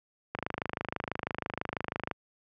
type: click train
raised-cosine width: 0.5 ms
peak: -16 dBFS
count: 47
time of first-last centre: 0.35-2.112 s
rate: 26.1 Hz
effects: high-pass 80 Hz 12 dB/octave